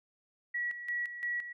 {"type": "tone with tremolo", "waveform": "sine", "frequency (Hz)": 1928, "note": "B6", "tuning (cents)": -42, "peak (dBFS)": -31, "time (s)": [0.54, 1.53], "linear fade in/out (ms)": 10, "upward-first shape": "square", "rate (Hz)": 2.9, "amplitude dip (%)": 65, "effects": []}